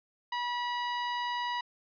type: tone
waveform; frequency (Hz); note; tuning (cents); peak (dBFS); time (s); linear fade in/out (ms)
sawtooth; 970; B5; -31; -27; 0.32-1.61; 5
effects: resampled to 11025 Hz